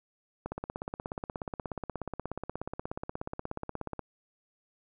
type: click train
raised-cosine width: 1 ms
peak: -21 dBFS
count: 60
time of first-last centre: 0.46-3.993 s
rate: 16.7 Hz
effects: none